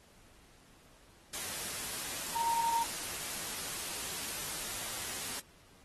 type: tone in noise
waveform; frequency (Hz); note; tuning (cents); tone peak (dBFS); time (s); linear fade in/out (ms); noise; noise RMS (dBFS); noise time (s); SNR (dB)
sine; 926; A#5; -12; -28; 2.35-2.84; 5; white; -39; 1.33-5.4; +8
effects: pink hiss -62 dBFS RMS until 5.84 s + AAC 32 kbps